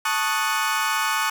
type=chord; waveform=30% pulse; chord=D# half-diminished seventh; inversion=second; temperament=equal; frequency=880 / 1108.7 / 1244.5 / 1480 Hz; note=A5 / C#6 / D#6 / F#6; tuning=0 / 0 / 0 / 0 cents; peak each=-24 dBFS; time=0.05-1.3 s; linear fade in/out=5 ms; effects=none